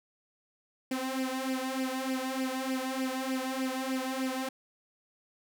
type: tone with flanger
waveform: sawtooth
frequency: 261.6 Hz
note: C4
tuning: in tune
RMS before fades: -33 dBFS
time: 0.91-4.49 s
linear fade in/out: 5 ms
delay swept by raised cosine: 0.38 to 2.78 ms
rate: 3.3 Hz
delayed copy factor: +0.75
effects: none